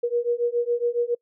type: beating tone pair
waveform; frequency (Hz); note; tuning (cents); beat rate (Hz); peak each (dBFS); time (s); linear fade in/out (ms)
sine; 474.2 / 481.4; A#4 / B4; +30 / -44; 7.2; -24; 0.03-1.15; 10
effects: noise-tail reverb RT60 0.1 s tail -26 dB re dry